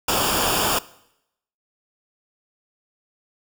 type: noise with comb filter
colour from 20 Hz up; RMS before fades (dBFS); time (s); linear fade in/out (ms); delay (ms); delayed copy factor
pink; -21; 0.08-0.79; 5; 0.49; -0.75
effects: noise-tail reverb RT60 0.8 s tail -20 dB re dry